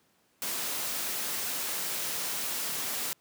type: noise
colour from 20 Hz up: white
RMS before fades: -33 dBFS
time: 0.42-3.13 s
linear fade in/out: 0 ms
effects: pink hiss -68 dBFS RMS until 3.2 s + high-pass 150 Hz 12 dB/octave